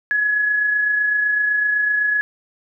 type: tone with amplitude modulation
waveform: sine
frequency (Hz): 1689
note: G#6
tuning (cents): +29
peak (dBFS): -14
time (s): 0.11-2.21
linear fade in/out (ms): 0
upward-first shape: sine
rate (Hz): 27.9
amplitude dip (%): 35
effects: none

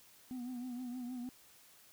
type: tone with vibrato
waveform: sine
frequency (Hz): 248.1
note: B3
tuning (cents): +8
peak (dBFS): -37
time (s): 0.31-1.29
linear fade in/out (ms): 0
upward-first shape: triangle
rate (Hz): 6.4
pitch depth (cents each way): 74
effects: tanh soft clip ceiling -39 dBFS + white hiss -62 dBFS RMS until 1.92 s

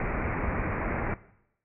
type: low-pass noise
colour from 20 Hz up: pink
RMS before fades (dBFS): -30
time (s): 0-1.14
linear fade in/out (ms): 2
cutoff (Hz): 2400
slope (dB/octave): 96
effects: noise-tail reverb RT60 0.8 s tail -18 dB re dry

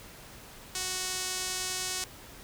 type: tone with band-pass filter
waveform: sawtooth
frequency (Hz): 370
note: F#4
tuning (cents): 0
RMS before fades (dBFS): -34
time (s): 0.75-2.04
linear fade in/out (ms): 2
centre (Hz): 6900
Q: 1.2
effects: pink hiss -49 dBFS RMS until 2.43 s

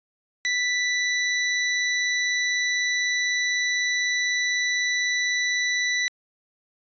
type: tone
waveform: sawtooth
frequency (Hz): 1976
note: B6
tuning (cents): 0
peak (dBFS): -18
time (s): 0.45-6.08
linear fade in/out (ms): 0
effects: resampled to 16000 Hz

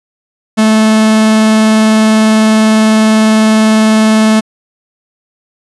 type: tone with vibrato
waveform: 45% pulse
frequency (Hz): 218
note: A3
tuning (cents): -16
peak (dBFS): -5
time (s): 0.57-4.41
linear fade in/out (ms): 20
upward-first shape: triangle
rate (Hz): 20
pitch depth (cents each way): 17
effects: resampled to 24000 Hz

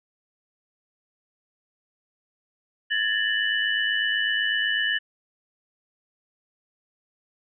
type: tone cluster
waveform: sine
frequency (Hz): 1698 / 1806 / 2968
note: G#6 / A6 / F#7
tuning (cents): +38 / +45 / +5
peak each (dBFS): -26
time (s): 2.9-4.99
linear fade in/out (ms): 20
effects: none

